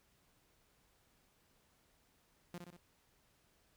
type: tone with echo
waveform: sawtooth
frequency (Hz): 175.1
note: F3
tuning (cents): +5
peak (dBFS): -40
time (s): 2.54-2.58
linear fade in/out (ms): 2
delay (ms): 62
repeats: 3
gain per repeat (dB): -4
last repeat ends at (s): 2.766
effects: pink hiss -73 dBFS RMS until 3.76 s